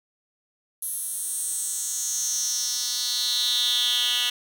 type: tone with high-pass filter sweep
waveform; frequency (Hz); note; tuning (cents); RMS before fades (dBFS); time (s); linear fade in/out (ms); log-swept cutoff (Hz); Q
10% pulse; 244.7; B3; -16; -26; 0.82-4.3; 5; 11000 to 2800; 4.7
effects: none